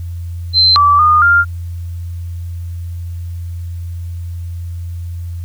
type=tone with pitch steps; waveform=sine; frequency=4096 / 1158 / 1222 / 1398 Hz; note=C8 / D6 / D#6 / F6; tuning=-38 / -25 / -32 / +1 cents; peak=-6 dBFS; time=0.53-1.45 s; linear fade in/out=50 ms; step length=230 ms; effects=added 86 Hz sine -21 dBFS peak until 5.44 s + white hiss -50 dBFS RMS until 5.44 s